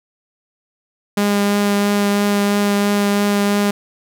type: tone with vibrato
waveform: sawtooth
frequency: 203.4 Hz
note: G#3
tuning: 36 cents flat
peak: -10 dBFS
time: 1.17-3.71 s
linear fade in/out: 5 ms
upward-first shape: triangle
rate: 3 Hz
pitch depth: 11 cents each way
effects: none